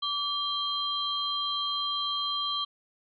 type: tone cluster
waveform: sine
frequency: 1157 / 3197 / 4051 Hz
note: D6 / G7 / B7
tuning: -26 / +33 / +43 cents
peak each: -33 / -30 / -35 dBFS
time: 0.02-2.65 s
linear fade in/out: 10 ms
effects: none